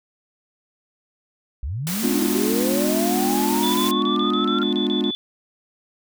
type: linear sweep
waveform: sine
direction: up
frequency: 54.6 to 1388 Hz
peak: -24 dBFS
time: 1.63-4.63 s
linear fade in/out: 0 ms
type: noise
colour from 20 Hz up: white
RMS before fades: -28 dBFS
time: 1.87-3.91 s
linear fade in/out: 0 ms
type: chord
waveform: triangle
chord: G# diminished seventh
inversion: none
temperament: equal with one note detuned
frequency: 207.7 / 246.9 / 293.7 / 355.7 Hz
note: G#3 / B3 / D4 / F4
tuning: 0 / 0 / 0 / +32 cents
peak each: -23 dBFS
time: 2.03-5.11 s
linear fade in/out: 5 ms
type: tone bursts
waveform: sine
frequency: 3470 Hz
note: A7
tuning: 25 cents flat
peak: -25 dBFS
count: 11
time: 3.63-5.15 s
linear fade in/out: 0 ms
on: 110 ms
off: 31 ms
effects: none